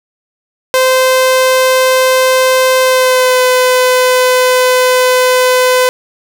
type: tone with pitch glide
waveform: sawtooth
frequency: 517 to 506.4 Hz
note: C5 to B4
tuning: -21 to +43 cents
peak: -3 dBFS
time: 0.74-5.89 s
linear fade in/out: 0 ms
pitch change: -36 cents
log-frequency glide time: 2.81-3.42 s
effects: none